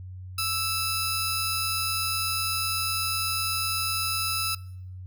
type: tone pair together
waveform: 15% pulse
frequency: 1320 / 4984 Hz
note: E6 / D#8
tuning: +2 / +2 cents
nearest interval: octave + major seventh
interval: 2300 cents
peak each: -22 dBFS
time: 0.38-4.55 s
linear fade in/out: 5 ms
effects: noise-tail reverb RT60 0.7 s tail -23 dB re dry + added 92 Hz sine -37 dBFS peak until 5.06 s